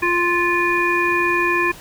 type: harmonic tone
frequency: 349.2 Hz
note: F4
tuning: in tune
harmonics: 1 / 3 / 5 / 7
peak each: -21 / -21 / -21 / -21 dBFS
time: 0.02-1.72 s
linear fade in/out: 10 ms
effects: pink hiss -40 dBFS RMS until 1.8 s